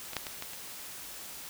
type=clicks; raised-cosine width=0.2 ms; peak=-22 / -13 / -20 / -20 / -26 dBFS; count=5; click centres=0.133 / 0.167 / 0.268 / 0.424 / 0.534 s; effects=white hiss -44 dBFS RMS until 1.49 s